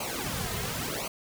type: noise with flanger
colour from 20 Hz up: pink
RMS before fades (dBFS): -33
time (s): 0-1.08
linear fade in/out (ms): 5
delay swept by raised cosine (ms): 0.56 to 3.56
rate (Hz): 0.93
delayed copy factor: -0.9
effects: none